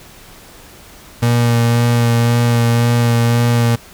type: tone with vibrato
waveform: 35% pulse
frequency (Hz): 118.3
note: A#2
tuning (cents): +26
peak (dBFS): -9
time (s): 1.22-3.76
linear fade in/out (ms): 10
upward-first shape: sine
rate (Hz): 1.9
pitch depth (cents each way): 15
effects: pink hiss -40 dBFS RMS until 3.93 s

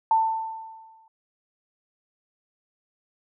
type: tone with exponential decay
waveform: sine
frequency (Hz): 891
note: A5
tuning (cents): +22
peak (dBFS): -15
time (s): 0.11-1.08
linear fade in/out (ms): 2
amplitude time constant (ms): 210
effects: none

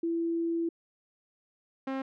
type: tone pair in turn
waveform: sine / sawtooth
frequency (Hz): 334.2 / 267.1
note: E4 / C4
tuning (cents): +24 / +36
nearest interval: major third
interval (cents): 388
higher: first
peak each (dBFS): -27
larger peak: neither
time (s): 0.03-0.69 / 1.87-2.02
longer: first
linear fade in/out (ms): 5
effects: low-pass 2000 Hz 12 dB/octave

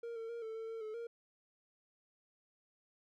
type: tone with pitch steps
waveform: triangle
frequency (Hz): 467 / 452.6 / 468 / 443.5 / 448.4 / 451.9 / 432.1 / 466.6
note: A#4 / A4 / A#4 / A4 / A4 / A4 / A4 / A#4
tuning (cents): +3 / +49 / +7 / +14 / +33 / +46 / -31 / +2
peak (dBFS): -39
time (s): 0.03-1.07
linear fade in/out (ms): 5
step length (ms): 130
effects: none

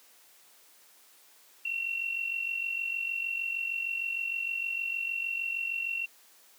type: tone with amplitude modulation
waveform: sine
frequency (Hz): 2726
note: F7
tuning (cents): -43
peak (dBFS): -27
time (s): 1.65-6.06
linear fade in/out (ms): 5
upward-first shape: sine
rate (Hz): 46.5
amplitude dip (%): 65
effects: white hiss -59 dBFS RMS until 6.58 s + high-pass 300 Hz 12 dB/octave

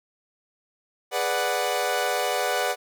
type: chord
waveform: sawtooth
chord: G# half-diminished seventh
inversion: none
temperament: equal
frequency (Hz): 415.3 / 493.9 / 587.3 / 740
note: G#4 / B4 / D5 / F#5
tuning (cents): 0 / 0 / 0 / 0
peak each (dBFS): -28 / -25 / -25 / -23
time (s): 1.11-2.76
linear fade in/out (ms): 50
effects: none

